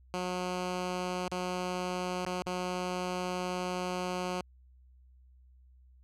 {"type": "tone with dropouts", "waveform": "10% pulse", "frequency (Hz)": 181.2, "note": "F#3", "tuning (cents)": -36, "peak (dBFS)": -24, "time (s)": [0.14, 4.41], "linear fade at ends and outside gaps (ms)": 0, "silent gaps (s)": [[1.281, 1.316], [2.249, 2.265], [2.421, 2.464]], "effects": ["added 63 Hz sine -56 dBFS peak until 6.03 s", "low-pass 8000 Hz 12 dB/octave"]}